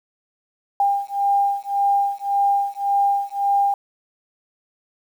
sine beating tone pair, 800 / 801.8 Hz, G5 / G5, +35 / +39 cents, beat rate 1.8 Hz, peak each -20 dBFS, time 0.8-3.74 s, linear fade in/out 2 ms, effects 8-bit

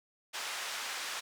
pink band-pass noise, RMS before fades -39 dBFS, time 0.33-1.21 s, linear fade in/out 20 ms, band 1100 to 7700 Hz, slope 12 dB/octave, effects none

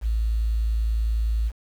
sine tone with quantisation, 55.3 Hz, A1, 9 cents sharp, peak -20 dBFS, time 0.01-1.52 s, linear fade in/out 50 ms, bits 8, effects none

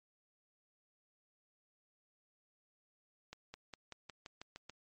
accelerating click train, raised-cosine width 0.2 ms, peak -30 dBFS, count 9, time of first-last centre 3.33-4.697 s, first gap 210 ms, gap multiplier 0.94, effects MP3 32 kbps

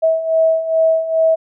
sine beating tone pair, 645 / 647.4 Hz, E5 / E5, -38 / -31 cents, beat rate 2.4 Hz, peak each -18 / -13 dBFS, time 0.02-1.36 s, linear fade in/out 20 ms, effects none

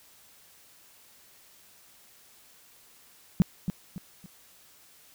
sine tone with echo, 182.1 Hz, F#3, 27 cents flat, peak -15 dBFS, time 3.4-3.42 s, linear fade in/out 0 ms, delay 280 ms, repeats 3, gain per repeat -9 dB, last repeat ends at 4.26 s, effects white hiss -57 dBFS RMS until 5.14 s

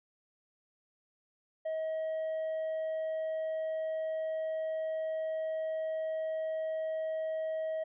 triangle tone with hard clipping, 636 Hz, D#5, 38 cents sharp, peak -31 dBFS, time 1.65-7.84 s, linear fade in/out 10 ms, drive 1 dB, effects resampled to 8000 Hz

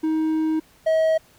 triangle tone pair in turn, 315.4 / 639.1 Hz, D#4 / D#5, +24 / +46 cents, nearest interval octave, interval 1222 cents, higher second, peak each -17 / -14 dBFS, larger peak second, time 0.03-0.6 / 0.86-1.18 s, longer first, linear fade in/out 10 ms, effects pink hiss -55 dBFS RMS until 1.38 s

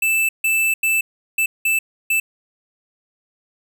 square tone bursts at uneven times, 2643 Hz, E7, 4 cents sharp, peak -16 dBFS, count 6, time 0.02-0.29 / 0.44-0.74 / 0.83-1.01 / 1.38-1.46 / 1.65-1.79 / 2.1-2.2 s, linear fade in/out 5 ms, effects none

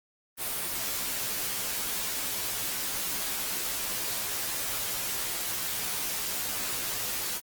white noise with comb filter, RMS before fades -32 dBFS, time 0.37-7.41 s, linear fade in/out 50 ms, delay 13 ms, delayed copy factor -0.9, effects Opus 32 kbps

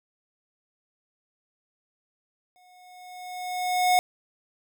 square tone with exponential growth, 728 Hz, F#5, 28 cents flat, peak -17 dBFS, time 2.56-3.99 s, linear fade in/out 0 ms, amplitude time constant 310 ms, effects none

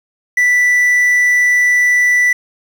triangle tone with quantisation, 1973 Hz, B6, 2 cents flat, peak -7 dBFS, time 0.37-2.33 s, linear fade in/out 5 ms, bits 6, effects none

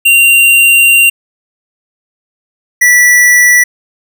square tone pair in turn, 2769 / 1958 Hz, F7 / B6, -15 / -15 cents, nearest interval tritone, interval 600 cents, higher first, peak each -4 dBFS, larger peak neither, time 0.05-1.1 / 2.81-3.64 s, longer first, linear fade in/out 10 ms, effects none

